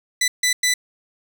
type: tone bursts at uneven times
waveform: 15% pulse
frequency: 1990 Hz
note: B6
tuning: 13 cents sharp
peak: -10 dBFS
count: 3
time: 0.21-0.28 / 0.43-0.53 / 0.63-0.74 s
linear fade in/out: 5 ms
effects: none